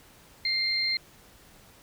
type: tone pair together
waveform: sine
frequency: 2100 / 4183 Hz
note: C7 / C8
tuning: +6 / -1 cents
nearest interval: octave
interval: 1193 cents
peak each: -29 / -26 dBFS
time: 0.45-0.97 s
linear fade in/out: 2 ms
effects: pink hiss -55 dBFS RMS until 1.82 s

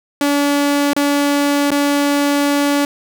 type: tone with dropouts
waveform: sawtooth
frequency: 286.3 Hz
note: D4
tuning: 44 cents flat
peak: -9 dBFS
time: 0.21-2.85 s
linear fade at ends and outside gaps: 2 ms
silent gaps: 0.933-0.964 / 1.706-1.716 s
effects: none

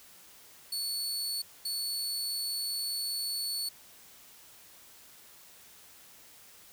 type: tone bursts at uneven times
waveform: sawtooth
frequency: 4435 Hz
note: C#8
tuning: in tune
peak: -29 dBFS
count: 2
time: 0.72-1.42 / 1.65-3.69 s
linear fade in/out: 5 ms
effects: white hiss -55 dBFS RMS until 6.72 s

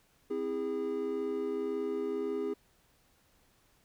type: chord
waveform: triangle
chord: C augmented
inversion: none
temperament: just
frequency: 261.6 / 327 / 408.8 Hz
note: C4 / E4 / G#4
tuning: 0 / -14 / -27 cents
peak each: -37 / -37 / -31 dBFS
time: 0.3-2.54 s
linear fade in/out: 10 ms
effects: pink hiss -68 dBFS RMS until 3.84 s

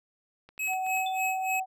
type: clicks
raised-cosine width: 0.3 ms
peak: -34 dBFS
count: 6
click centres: 0.49 / 0.579 / 0.674 / 0.734 / 0.865 / 0.972 s
type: tone with tremolo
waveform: square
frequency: 2563 Hz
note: E7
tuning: 49 cents flat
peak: -28 dBFS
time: 0.59-1.6 s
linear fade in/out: 5 ms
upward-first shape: sine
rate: 3.4 Hz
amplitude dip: 90%
type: tone with pitch glide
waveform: sine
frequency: 751 to 755.8 Hz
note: F#5 to F#5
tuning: +26 to +37 cents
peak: -28 dBFS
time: 0.67-1.66 s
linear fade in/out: 50 ms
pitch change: +11 cents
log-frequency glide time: 0.85-0.96 s
type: tone with exponential decay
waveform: sine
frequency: 3520 Hz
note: A7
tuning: in tune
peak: -31 dBFS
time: 1.06-1.22 s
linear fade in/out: 5 ms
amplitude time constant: 33 ms
effects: none

